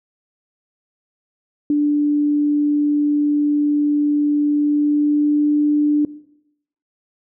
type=tone with pitch glide; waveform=sine; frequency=293.7 to 296.1 Hz; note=D4 to D4; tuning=0 to +14 cents; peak=-13 dBFS; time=1.7-6.05 s; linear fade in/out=2 ms; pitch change=+14 cents; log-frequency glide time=4.49-5.53 s; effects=noise-tail reverb RT60 0.8 s tail -18 dB re dry